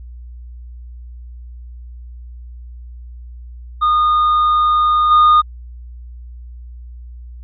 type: tone with level steps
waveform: triangle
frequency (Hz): 1225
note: D#6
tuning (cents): -27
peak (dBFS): -9 / -5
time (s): 3.81-5.42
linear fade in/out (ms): 20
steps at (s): 5.1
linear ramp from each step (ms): 20
effects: added 60 Hz sine -31 dBFS peak until 7.43 s + resampled to 11025 Hz